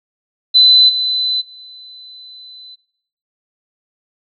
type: tone with level steps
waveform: sine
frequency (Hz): 4018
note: B7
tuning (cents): +29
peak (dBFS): -5 / -14 / -34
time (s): 0.54-2.76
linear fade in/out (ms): 20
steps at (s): 0.88 / 1.4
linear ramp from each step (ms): 20
effects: noise-tail reverb RT60 0.7 s tail -22 dB re dry